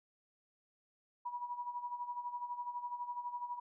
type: tone with tremolo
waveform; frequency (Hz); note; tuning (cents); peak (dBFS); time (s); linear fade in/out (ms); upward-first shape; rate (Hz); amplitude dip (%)
sine; 970; B5; -31; -36; 1.25-3.6; 10; sine; 12; 70
effects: none